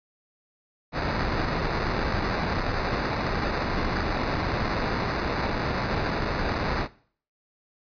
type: noise with sample-and-hold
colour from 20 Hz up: pink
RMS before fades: -27 dBFS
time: 0.92-6.88 s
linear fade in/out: 50 ms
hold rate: 3150 Hz
effects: noise-tail reverb RT60 0.5 s tail -19 dB re dry + resampled to 11025 Hz